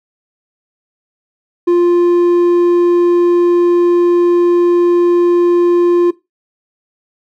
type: tone with hard clipping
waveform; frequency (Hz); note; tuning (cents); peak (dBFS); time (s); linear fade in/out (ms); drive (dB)
sine; 349.2; F4; 0; -8; 1.67-6.11; 10; 3
effects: noise-tail reverb RT60 0.2 s tail -18 dB re dry